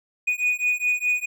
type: beating tone pair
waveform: triangle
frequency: 2470 / 2474.8 Hz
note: D#7 / D#7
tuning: -13 / -10 cents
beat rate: 4.8 Hz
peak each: -22 dBFS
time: 0.27-1.26 s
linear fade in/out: 10 ms
effects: none